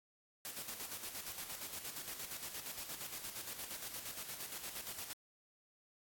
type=noise with tremolo; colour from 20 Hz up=white; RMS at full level=-44 dBFS; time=0.45-5.13 s; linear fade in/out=0 ms; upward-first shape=square; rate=8.6 Hz; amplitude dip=50%; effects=AAC 64 kbps

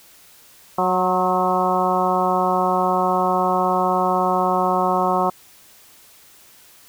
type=harmonic tone with a mistuned harmonic; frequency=183.9 Hz; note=F#3; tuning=10 cents flat; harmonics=1 / 2 / 3 / 4 / 5 / 6 / 7; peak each=-26 / -25 / -25 / -21 / -24 / -23 / -27 dBFS; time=0.78-5.3 s; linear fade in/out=5 ms; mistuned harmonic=6; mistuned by=-31 cents; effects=white hiss -49 dBFS RMS until 6.88 s

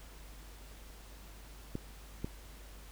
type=clicks; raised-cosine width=3 ms; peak=-23 dBFS; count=2; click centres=1.754 / 2.245 s; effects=added 50 Hz sine -50 dBFS peak until 2.91 s + pink hiss -56 dBFS RMS until 2.91 s

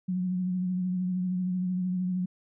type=tone with vibrato; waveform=sine; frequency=182.6 Hz; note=F#3; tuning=23 cents flat; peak=-26 dBFS; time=0.08-2.26 s; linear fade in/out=10 ms; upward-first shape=triangle; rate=13 Hz; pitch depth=39 cents each way; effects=none

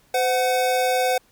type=tone pair together; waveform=square; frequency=510.8 / 740 Hz; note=C5 / F#5; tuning=-42 / 0 cents; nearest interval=tritone; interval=642 cents; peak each=-22 / -22 dBFS; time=0.14-1.18 s; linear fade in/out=5 ms; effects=pink hiss -59 dBFS RMS until 1.31 s

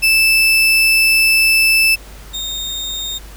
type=tone pair in turn; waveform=35% pulse; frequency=2637 / 3682 Hz; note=E7 / A#7; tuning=0 / -22 cents; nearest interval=tritone; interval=578 cents; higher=second; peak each=-8 / -19 dBFS; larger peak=first; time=0.02-1.96 / 2.33-3.19 s; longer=first; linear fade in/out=20 ms; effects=added 50 Hz sine -34 dBFS peak until 3.36 s + pink hiss -40 dBFS RMS until 3.36 s

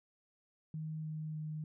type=tone with pitch steps; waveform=sine; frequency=156.6 / 155.43 / 154.27 Hz; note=D#3 / D#3 / D#3; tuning=+11 / -1 / -14 cents; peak=-38 dBFS; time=0.74-1.64 s; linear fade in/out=2 ms; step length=300 ms; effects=none

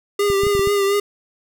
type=tone with vibrato; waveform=square; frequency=401 Hz; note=G4; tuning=39 cents sharp; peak=-16 dBFS; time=0.19-1 s; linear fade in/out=5 ms; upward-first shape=triangle; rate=4.2 Hz; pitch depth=43 cents each way
type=clicks; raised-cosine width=5 ms; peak=-15 dBFS; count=6; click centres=0.301 / 0.435 / 0.468 / 0.551 / 0.594 / 0.673 s
effects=none

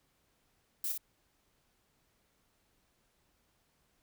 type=noise with echo; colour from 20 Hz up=violet; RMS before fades=-35 dBFS; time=0.84-0.92 s; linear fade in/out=2 ms; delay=58 ms; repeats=1; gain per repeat=-4 dB; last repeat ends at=0.978 s; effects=pink hiss -74 dBFS RMS until 4.02 s

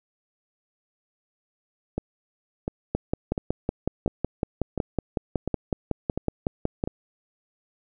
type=two click trains; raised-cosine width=2 ms; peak=-13 / -10 dBFS; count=8 / 22; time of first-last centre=1.98-6.875 / 2.95-6.839 s; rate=1.43 / 5.4 Hz; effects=none

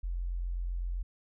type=tone; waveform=sine; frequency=43.88 Hz; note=F1; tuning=9 cents sharp; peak=-31 dBFS; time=0.03-1.03 s; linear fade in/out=10 ms; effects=none

